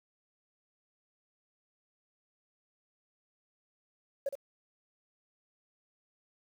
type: tone with echo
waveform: sine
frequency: 554.4 Hz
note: C#5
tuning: in tune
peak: -27 dBFS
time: 4.26-4.29 s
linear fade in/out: 5 ms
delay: 64 ms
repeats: 1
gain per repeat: -9 dB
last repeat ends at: 4.354 s
effects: tanh soft clip ceiling -26 dBFS + 9-bit